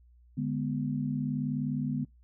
sine chord, G# diminished, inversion second, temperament equal, 146.83 / 207.7 / 246.9 Hz, D3 / G#3 / B3, 0 / 0 / 0 cents, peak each -32 / -35 / -32 dBFS, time 0.37-2.05 s, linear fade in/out 10 ms, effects noise-tail reverb RT60 0.2 s tail -25 dB re dry + added 60 Hz sine -56 dBFS peak until 2.23 s

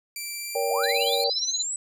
10% pulse tone with pitch glide, 2343 to 2374 Hz, D7 to D7, -5 to +18 cents, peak -23 dBFS, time 0.16-1.24 s, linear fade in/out 2 ms, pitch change +23 cents, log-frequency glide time 0.34-0.67 s
sine chord, G diminished, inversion first, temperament just, 470.4 / 564.5 / 784 Hz, Bb4 / Db5 / G5, +16 / +31 / 0 cents, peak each -27 / -27 / -29 dBFS, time 0.55-1.3 s, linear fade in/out 5 ms
sine linear sweep, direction up, 554 to 8060 Hz, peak -27 dBFS, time 0.7-1.76 s, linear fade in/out 2 ms
sine tone with tremolo, 4031 Hz, B7, 35 cents sharp, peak -23 dBFS, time 0.83-1.63 s, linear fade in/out 10 ms, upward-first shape sine, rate 17 Hz, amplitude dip 95%
effects none

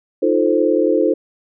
sine chord, F dominant seventh, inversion third, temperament equal, 311.1 / 349.2 / 440 / 523.3 Hz, Eb4 / F4 / A4 / C5, 0 / 0 / 0 / 0 cents, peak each -18 dBFS, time 0.22-1.14 s, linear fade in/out 10 ms, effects none

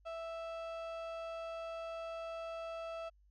35% pulse tone, 659.3 Hz, E5, in tune, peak -39 dBFS, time 0.05-3.1 s, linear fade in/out 20 ms, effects added 50 Hz sine -64 dBFS peak until 3.3 s + low-pass 3000 Hz 12 dB/octave

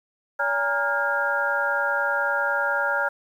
sine tone cluster, 570 / 820 / 930 / 1406 / 1630 Hz, C#5 / G#5 / A#5 / F6 / G#6, +48 / -22 / -4 / +11 / -33 cents, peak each -28 / -31 / -29 / -24 / -28 dBFS, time 0.39-3.09 s, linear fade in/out 10 ms, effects 9-bit

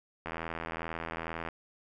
click train, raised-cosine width 0.5 ms, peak -21 dBFS, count 102, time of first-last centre 0.26-1.487 s, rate 82.3 Hz, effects none

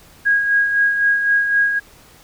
sine tone with tremolo, 1641 Hz, G#6, 21 cents flat, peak -11 dBFS, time 0.25-1.8 s, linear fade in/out 20 ms, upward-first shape sine, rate 3.9 Hz, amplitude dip 50%, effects pink hiss -47 dBFS RMS until 2.23 s

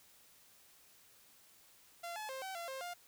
sawtooth tone with pitch steps, 687 / 857 / 529 / 764 / 683 / 531 / 704 Hz, F5 / A5 / C5 / G5 / F5 / C5 / F5, -29 / -46 / +19 / -45 / -39 / +25 / +14 cents, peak -38 dBFS, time 2.03-2.94 s, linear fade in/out 10 ms, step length 130 ms, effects white hiss -64 dBFS RMS until 3.07 s

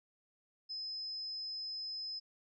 sine tone, 5100 Hz, D#8, 42 cents sharp, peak -39 dBFS, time 0.69-2.2 s, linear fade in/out 20 ms, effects none

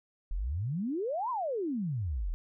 sine exponential two-way sweep, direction up then down, 36.35 to 1056 to 36.35 Hz, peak -30 dBFS, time 0.31-2.34 s, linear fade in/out 0 ms, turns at 1.3 s, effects none

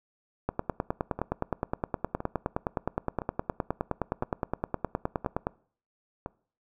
two click trains, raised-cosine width 1 ms, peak -13 / -20 dBFS, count 49 / 6, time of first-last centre 0.49-5.469 / 1.19-6.261 s, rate 9.64 / 0.986 Hz, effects noise-tail reverb RT60 0.5 s tail -23 dB re dry

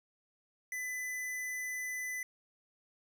square tone, 2004 Hz, B6, 25 cents sharp, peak -37 dBFS, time 0.72-2.23 s, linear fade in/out 2 ms, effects none

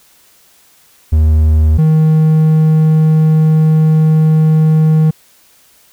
triangle tone pair in turn, 77.8 / 156.95 Hz, D#2 / D#3, 0 / +15 cents, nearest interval octave, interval 1215 cents, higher second, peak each -4 dBFS, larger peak neither, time 1.12-1.78 / 1.78-5.11 s, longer second, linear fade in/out 10 ms, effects white hiss -48 dBFS RMS until 5.92 s

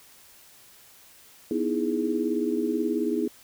sine chord, E major seventh, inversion second, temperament equal, 246.9 / 311.1 / 329.6 / 415.3 Hz, B3 / D#4 / E4 / G#4, 0 / 0 / 0 / 0 cents, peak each -29 dBFS, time 1.51-3.28 s, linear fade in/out 2 ms, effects white hiss -53 dBFS RMS until 3.43 s

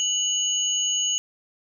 sine tone pair together, 2960 / 6650 Hz, F#7 / G#8, 0 / +1 cents, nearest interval octave + major second, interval 1401 cents, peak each -24 dBFS, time 0-1.18 s, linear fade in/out 0 ms, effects 10-bit

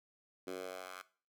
10% pulse tone with high-pass filter sweep, 92.5 Hz, F#2, in tune, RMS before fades -45 dBFS, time 0.47-1.02 s, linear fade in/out 5 ms, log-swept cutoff 320 to 1200 Hz, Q 1.9, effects noise-tail reverb RT60 0.4 s tail -17 dB re dry

